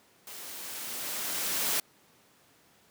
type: noise with level ramp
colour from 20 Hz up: white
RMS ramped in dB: -44 to -28 dBFS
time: 0.27-1.8 s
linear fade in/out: 2 ms
effects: pink hiss -62 dBFS RMS until 2.9 s + high-pass 150 Hz 12 dB/octave